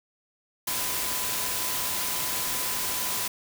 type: tone in noise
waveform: sine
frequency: 1005 Hz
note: B5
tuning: 30 cents sharp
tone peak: -40 dBFS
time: 0.67-3.28 s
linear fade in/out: 5 ms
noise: white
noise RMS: -29 dBFS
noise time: 0.67-3.28 s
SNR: -14 dB
effects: none